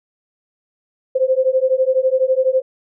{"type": "beating tone pair", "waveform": "sine", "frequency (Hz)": [515, 527], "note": ["C5", "C5"], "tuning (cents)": [-28, 12], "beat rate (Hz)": 12, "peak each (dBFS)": -16, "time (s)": [1.15, 2.62], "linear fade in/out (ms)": 10, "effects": []}